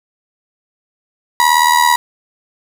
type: tone with amplitude modulation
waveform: 35% pulse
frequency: 967 Hz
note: B5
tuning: 37 cents flat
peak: -4 dBFS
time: 1.4-1.96 s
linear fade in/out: 0 ms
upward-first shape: sine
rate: 78.3 Hz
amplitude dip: 70%
effects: none